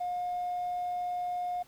sine tone with hard clipping, 715 Hz, F5, 41 cents sharp, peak -31 dBFS, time 0-1.63 s, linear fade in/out 10 ms, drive 1 dB, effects pink hiss -60 dBFS RMS until 1.67 s

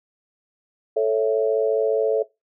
sine chord, A major, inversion none, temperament equal, 440 / 554.4 / 659.3 Hz, A4 / C#5 / E5, 0 / 0 / 0 cents, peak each -19 / -23 / -24 dBFS, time 0.96-2.23 s, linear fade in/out 10 ms, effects noise-tail reverb RT60 0.2 s tail -20 dB re dry

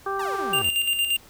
harmonic tone, 392 Hz, G4, in tune, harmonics 1 / 2 / 3 / 4, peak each -29 / -31 / -28 / -35 dBFS, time 0.06-0.62 s, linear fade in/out 5 ms
sawtooth exponential sweep, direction down, 994 to 73.7 Hz, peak -29 dBFS, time 0.19-0.7 s, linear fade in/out 5 ms
square tone with tremolo, 2794 Hz, F7, in tune, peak -20 dBFS, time 0.53-1.17 s, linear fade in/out 5 ms, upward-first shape square, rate 8.7 Hz, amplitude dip 50%
effects pink hiss -50 dBFS RMS until 1.29 s

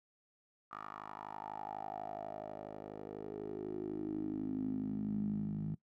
10% pulse tone with band-pass filter sweep, 52.1 Hz, G#1, 6 cents sharp, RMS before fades -41 dBFS, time 0.71-5.75 s, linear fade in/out 10 ms, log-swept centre 1200 to 170 Hz, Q 6.4, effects noise-tail reverb RT60 0.1 s tail -19 dB re dry

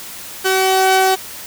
sawtooth tone pair together, 379.5 / 758 Hz, F#4 / F#5, +44 / +42 cents, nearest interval octave, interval 1198 cents, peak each -11 dBFS, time 0.44-1.16 s, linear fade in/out 20 ms, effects white hiss -32 dBFS RMS until 1.46 s

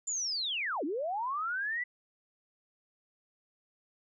sine linear two-way sweep, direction down then up, 7240 to 264.4 to 2002 Hz, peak -31 dBFS, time 0.07-1.84 s, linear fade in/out 10 ms, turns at 0.84 s, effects none

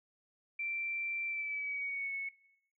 sine tone with pitch glide, 2349 to 2204 Hz, D7 to C#7, 0 to -11 cents, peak -35 dBFS, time 0.59-2.29 s, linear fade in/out 5 ms, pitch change -111 cents, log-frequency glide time 1.26-2.13 s, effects noise-tail reverb RT60 0.8 s tail -20 dB re dry

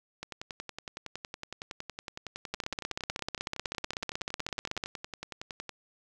two click trains, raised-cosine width 0.2 ms, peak -15 / -21 dBFS, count 38 / 60, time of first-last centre 2.54-4.838 / 0.23-5.693 s, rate 16.1 / 10.8 Hz, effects none

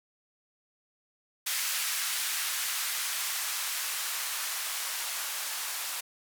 violet noise with band-pass filter sweep, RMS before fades -33 dBFS, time 1.46-6.01 s, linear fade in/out 10 ms, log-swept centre 1500 to 880 Hz, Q 1, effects none

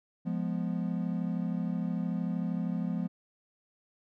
triangle chord, F diminished, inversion none, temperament equal, 174.61 / 207.7 / 246.9 Hz, F3 / Ab3 / Cb4, 0 / 0 / 0 cents, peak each -30 / -33 / -34 dBFS, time 0.25-3.08 s, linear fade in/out 20 ms, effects none

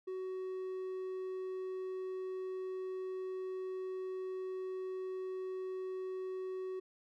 triangle tone, 374.1 Hz, F#4, 19 cents sharp, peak -36 dBFS, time 0.07-6.8 s, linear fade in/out 10 ms, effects none

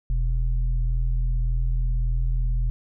sine tone pair together, 41.74 / 123.6 Hz, E1 / B2, +22 / +2 cents, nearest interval octave + perfect fifth, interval 1880 cents, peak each -20 / -30 dBFS, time 0.1-2.7 s, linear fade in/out 0 ms, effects none

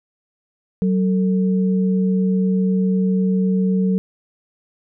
sine tone pair together, 188.08 / 448 Hz, F#3 / A4, +29 / +31 cents, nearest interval octave + minor third, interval 1502 cents, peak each -15 / -25 dBFS, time 0.82-3.98 s, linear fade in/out 0 ms, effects none

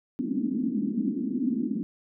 white band-pass noise, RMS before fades -28 dBFS, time 0.19-1.83 s, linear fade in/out 0 ms, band 210 to 280 Hz, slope 48 dB/octave, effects none

